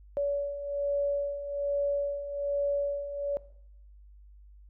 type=beating tone pair; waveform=sine; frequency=568 / 569.2 Hz; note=C#5 / C#5; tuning=+42 / +46 cents; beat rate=1.2 Hz; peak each=-35 / -29 dBFS; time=0.17-3.37 s; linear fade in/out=0 ms; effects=noise-tail reverb RT60 0.7 s tail -19 dB re dry + added 50 Hz sine -50 dBFS peak until 4.69 s